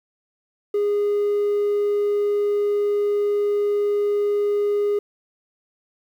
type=tone; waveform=triangle; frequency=411 Hz; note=G#4; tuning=18 cents flat; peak=-15 dBFS; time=0.74-4.99 s; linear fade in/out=5 ms; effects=tanh soft clip ceiling -13 dBFS + 9-bit